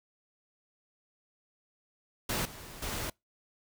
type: noise with level steps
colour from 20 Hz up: pink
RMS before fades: -32 / -47 / -36 dBFS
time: 2.29-3.1 s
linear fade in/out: 5 ms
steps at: 2.45 / 2.82 s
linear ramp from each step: 5 ms
effects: noise-tail reverb RT60 0.2 s tail -26 dB re dry